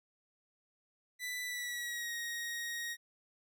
sawtooth tone with pitch glide, 1985 to 1879 Hz, B6 to A#6, +8 to +13 cents, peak -34 dBFS, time 1.19-2.97 s, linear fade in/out 50 ms, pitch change -95 cents, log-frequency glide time 1.43-2.13 s, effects none

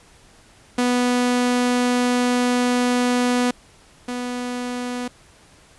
sawtooth tone pair in turn, 246.4 / 246.4 Hz, B3 / B3, -4 / -4 cents, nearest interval unison, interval 0 cents, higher neither, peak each -13 / -21 dBFS, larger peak first, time 0.78-3.51 / 4.08-5.08 s, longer first, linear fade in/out 5 ms, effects pink hiss -51 dBFS RMS until 5.78 s + resampled to 24000 Hz

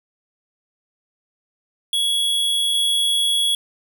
square tone pair in turn, 3350 / 3350 Hz, G#7 / G#7, +14 / +14 cents, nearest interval unison, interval 0 cents, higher neither, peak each -18 / -17 dBFS, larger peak second, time 1.93-2.74 / 2.74-3.55 s, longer neither, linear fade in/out 2 ms, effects none

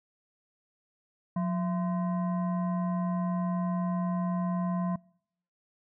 sine tone with frequency modulation, 179.6 Hz, F3, 49 cents sharp, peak -26 dBFS, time 1.36-4.96 s, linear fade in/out 5 ms, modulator 852 Hz, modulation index 0.49, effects noise-tail reverb RT60 0.7 s tail -26 dB re dry

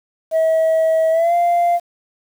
sine tone with pitch glide, 644 to 694.2 Hz, E5 to F5, -41 to -11 cents, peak -10 dBFS, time 0.31-1.8 s, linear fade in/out 50 ms, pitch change +130 cents, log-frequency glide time 1.11-1.34 s, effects tanh soft clip ceiling -11 dBFS + 7-bit

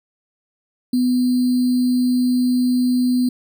sine tone with sample-and-hold, 250 Hz, B3, 21 cents sharp, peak -14 dBFS, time 0.93-3.29 s, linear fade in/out 5 ms, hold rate 4410 Hz, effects none

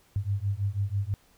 sine beating tone pair, 97 / 103.1 Hz, G2 / G#2, -18 / -12 cents, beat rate 6.1 Hz, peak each -29 dBFS, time 0.16-1.14 s, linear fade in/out 0 ms, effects pink hiss -62 dBFS RMS until 1.37 s

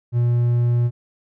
triangle tone, 120 Hz, B2, 49 cents flat, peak -13 dBFS, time 0.12-0.91 s, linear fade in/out 50 ms, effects none

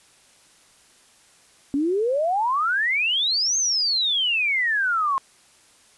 sine exponential two-way sweep, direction up then down, 270.5 to 6470 to 1051 Hz, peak -19 dBFS, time 1.74-5.18 s, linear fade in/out 0 ms, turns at 3.57 s, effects white hiss -55 dBFS RMS until 5.97 s + resampled to 24000 Hz

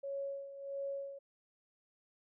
sine tone with tremolo, 554.4 Hz, C#5, in tune, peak -36 dBFS, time 0.03-1.19 s, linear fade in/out 10 ms, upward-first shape sine, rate 1.5 Hz, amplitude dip 70%, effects none

